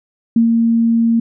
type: tone with ADSR envelope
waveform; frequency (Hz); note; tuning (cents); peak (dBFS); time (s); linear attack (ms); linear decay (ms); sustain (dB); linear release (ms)
sine; 230; A#3; -23; -7; 0.36-1.2; 4; 110; -3; 7
effects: none